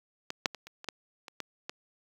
clicks, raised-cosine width 0.2 ms, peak -17 / -7 / -24 / -29 / -27 / -16 / -26 / -18 / -19 dBFS, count 9, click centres 0.304 / 0.458 / 0.547 / 0.67 / 0.844 / 0.887 / 1.282 / 1.403 / 1.695 s, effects high-pass 150 Hz 12 dB/octave + 8-bit

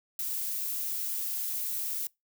violet noise, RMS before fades -33 dBFS, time 0.19-2.07 s, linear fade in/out 2 ms, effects noise-tail reverb RT60 0.2 s tail -24 dB re dry

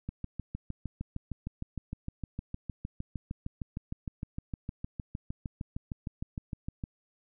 click train, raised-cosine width 5 ms, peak -23 dBFS, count 45, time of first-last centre 0.09-6.838 s, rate 6.52 Hz, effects none

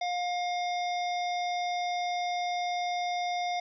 harmonic tone with a mistuned harmonic, 710 Hz, F5, 28 cents sharp, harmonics 1 / 3 / 5 / 7 / 8, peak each -29 / -38 / -41 / -47 / -49 dBFS, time 0.01-3.6 s, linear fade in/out 5 ms, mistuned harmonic 5, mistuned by +34 cents, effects none

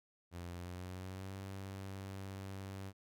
sawtooth tone with pitch glide, 87.31 to 96.88 Hz, F2 to G2, 0 to -20 cents, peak -40 dBFS, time 0.31-2.93 s, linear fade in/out 50 ms, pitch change +180 cents, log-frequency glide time 0.52-1.35 s, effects none

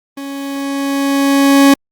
40% pulse tone with level ramp, 277.2 Hz, C#4, in tune, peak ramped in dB -23 to -3 dBFS, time 0.17-1.74 s, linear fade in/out 5 ms, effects Opus 32 kbps

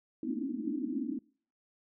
white band-pass noise, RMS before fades -35 dBFS, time 0.23-1.19 s, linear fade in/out 2 ms, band 220 to 320 Hz, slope 96 dB/octave, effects noise-tail reverb RT60 0.5 s tail -25 dB re dry

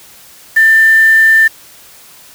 sine tone with quantisation, 1785 Hz, A6, 24 cents sharp, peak -4 dBFS, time 0.56-1.48 s, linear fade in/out 10 ms, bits 4, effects white hiss -39 dBFS RMS until 2.34 s

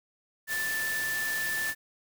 sine tone in noise, 1760 Hz, A6, in tune, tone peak -29 dBFS, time 0.47-1.75 s, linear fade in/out 50 ms, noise white, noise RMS -36 dBFS, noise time 0.47-1.75 s, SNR +4 dB, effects none

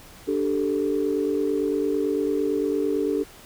sine chord, D suspended fourth, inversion none, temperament just, 293.7 / 391.6 / 440.5 Hz, D4 / G4 / A4, 0 / -2 / +2 cents, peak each -25 dBFS, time 0.27-3.24 s, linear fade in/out 20 ms, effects tanh soft clip ceiling -12 dBFS + pink hiss -47 dBFS RMS until 3.45 s

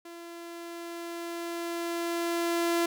sawtooth tone with level ramp, 340.1 Hz, F4, 46 cents flat, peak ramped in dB -39 to -20 dBFS, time 0.05-2.86 s, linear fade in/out 5 ms, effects none

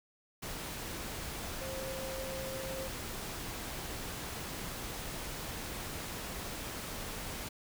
sine tone in noise, 530 Hz, C5, 22 cents sharp, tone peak -40 dBFS, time 1.61-2.88 s, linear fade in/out 10 ms, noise pink, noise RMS -41 dBFS, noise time 0.42-7.49 s, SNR -2 dB, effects none

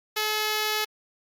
5% pulse tone, 428 Hz, A4, 48 cents flat, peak -13 dBFS, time 0.16-0.85 s, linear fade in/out 10 ms, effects Opus 48 kbps

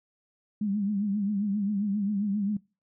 sine tone with vibrato, 203.7 Hz, G#3, 33 cents flat, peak -25 dBFS, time 0.61-2.57 s, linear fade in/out 5 ms, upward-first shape triangle, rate 7.5 Hz, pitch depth 100 cents each way, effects noise-tail reverb RT60 0.3 s tail -23 dB re dry

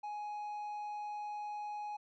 triangle tone, 835 Hz, G#5, 9 cents sharp, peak -37 dBFS, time 0.03-1.97 s, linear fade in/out 10 ms, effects resampled to 16000 Hz

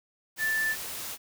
sine tone in noise, 1760 Hz, A6, in tune, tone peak -25 dBFS, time 0.38-0.76 s, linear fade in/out 50 ms, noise white, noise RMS -37 dBFS, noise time 0.36-1.18 s, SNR +9 dB, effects none

